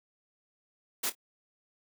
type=noise with echo; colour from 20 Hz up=white; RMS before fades=-31 dBFS; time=1.03-1.1 s; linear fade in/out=10 ms; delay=26 ms; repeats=2; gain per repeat=-14 dB; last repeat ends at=1.152 s; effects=high-pass 200 Hz 12 dB/octave